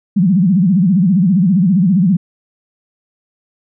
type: tone with vibrato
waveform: sine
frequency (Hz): 185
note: F#3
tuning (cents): 0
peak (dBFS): -8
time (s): 0.16-2.17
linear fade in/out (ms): 10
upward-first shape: sine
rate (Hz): 15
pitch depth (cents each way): 210
effects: none